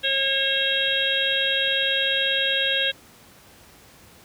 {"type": "harmonic tone", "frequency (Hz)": 542, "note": "C#5", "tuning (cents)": -39, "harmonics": [1, 3, 4, 5, 6, 7], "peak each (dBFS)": [-30, -26, -35, -28, -24, -26], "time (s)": [0.03, 2.92], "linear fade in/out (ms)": 20, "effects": ["pink hiss -50 dBFS RMS until 4.24 s", "high-pass 60 Hz 12 dB/octave"]}